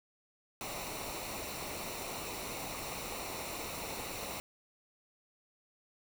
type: noise with comb filter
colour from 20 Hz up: pink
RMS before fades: -41 dBFS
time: 0.61-4.4 s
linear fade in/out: 0 ms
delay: 0.61 ms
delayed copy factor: -0.6
effects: none